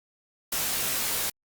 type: noise with comb filter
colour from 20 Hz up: white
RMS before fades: -28 dBFS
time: 0.52-1.3 s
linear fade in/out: 5 ms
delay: 18 ms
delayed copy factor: -0.7
effects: Opus 48 kbps